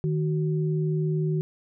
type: tone pair together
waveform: sine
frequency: 155.56 / 373.2 Hz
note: D#3 / F#4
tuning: 0 / +15 cents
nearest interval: octave + minor third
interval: 1515 cents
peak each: -23 / -30 dBFS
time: 0.04-1.41 s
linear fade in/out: 0 ms
effects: none